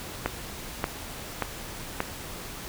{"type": "click train", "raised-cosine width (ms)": 0.5, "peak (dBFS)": -10, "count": 4, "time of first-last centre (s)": [0.26, 2.004], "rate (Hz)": 1.72, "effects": ["pink hiss -39 dBFS RMS until 2.68 s"]}